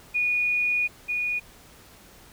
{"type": "tone pair in turn", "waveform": "sine", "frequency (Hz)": [2455, 2455], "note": ["D#7", "D#7"], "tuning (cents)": [-24, -24], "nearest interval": "unison", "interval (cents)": 0, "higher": "neither", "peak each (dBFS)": [-21, -24], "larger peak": "first", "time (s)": [[0.14, 0.88], [1.08, 1.4]], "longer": "first", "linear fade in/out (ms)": 20, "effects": ["pink hiss -51 dBFS RMS until 2.32 s"]}